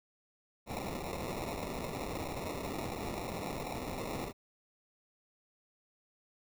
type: noise with sample-and-hold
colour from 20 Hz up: violet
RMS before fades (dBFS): -39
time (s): 0.66-4.33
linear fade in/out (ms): 50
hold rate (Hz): 1575
effects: none